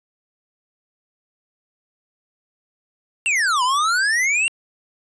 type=exponential two-way sweep; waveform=square; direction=down then up; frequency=2801 to 970 to 2801 Hz; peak=-17 dBFS; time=3.26-4.48 s; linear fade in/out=0 ms; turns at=3.63 s; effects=resampled to 22050 Hz